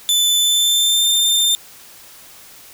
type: tone with pitch glide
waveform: sawtooth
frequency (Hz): 3512 to 3592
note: A7 to A7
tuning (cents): -4 to +35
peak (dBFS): -10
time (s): 0.09-1.55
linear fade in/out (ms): 0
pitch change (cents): +39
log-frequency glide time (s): 0.38-1.07
effects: white hiss -42 dBFS RMS until 2.73 s